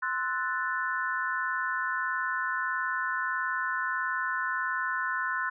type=chord; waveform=sine; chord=F# half-diminished seventh; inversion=second; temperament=equal with one note detuned; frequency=1041.7 / 1318.5 / 1480 / 1760 Hz; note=C6 / E6 / F#6 / A6; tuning=-8 / 0 / 0 / 0 cents; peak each=-33 / -37 / -31 / -34 dBFS; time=0.02-5.5 s; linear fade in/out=10 ms; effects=none